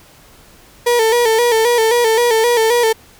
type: tone with vibrato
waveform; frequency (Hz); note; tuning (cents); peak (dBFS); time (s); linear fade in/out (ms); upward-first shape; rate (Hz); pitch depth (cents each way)
35% pulse; 462.5; A#4; -14; -9; 0.86-2.93; 10; square; 3.8; 66
effects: pink hiss -45 dBFS RMS until 3.19 s